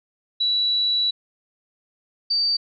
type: tone pair in turn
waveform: sine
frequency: 3932 / 4624 Hz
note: B7 / D8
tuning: -8 / -28 cents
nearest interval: minor third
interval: 280 cents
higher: second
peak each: -18 dBFS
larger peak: neither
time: 0.4-1.11 / 2.3-2.57 s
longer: first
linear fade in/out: 10 ms
effects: none